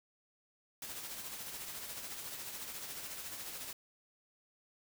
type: noise with tremolo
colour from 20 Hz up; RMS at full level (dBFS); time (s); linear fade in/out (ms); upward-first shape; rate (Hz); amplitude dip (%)
white; -43; 0.82-3.73; 2; sine; 14; 40
effects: none